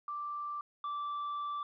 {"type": "tone pair in turn", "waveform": ["sine", "triangle"], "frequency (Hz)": [1174.7, 1166.6], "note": ["D6", "D6"], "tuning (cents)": [0, -12], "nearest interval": "unison", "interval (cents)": 12, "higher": "first", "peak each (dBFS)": [-36, -33], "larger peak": "second", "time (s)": [[0.08, 0.61], [0.84, 1.63]], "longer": "second", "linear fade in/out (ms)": 2, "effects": ["resampled to 11025 Hz", "12-bit"]}